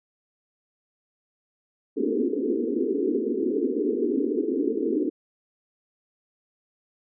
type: band-pass noise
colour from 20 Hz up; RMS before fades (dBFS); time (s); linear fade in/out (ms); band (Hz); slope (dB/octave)
white; -25; 1.96-5.1; 20; 230 to 450; 96
effects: none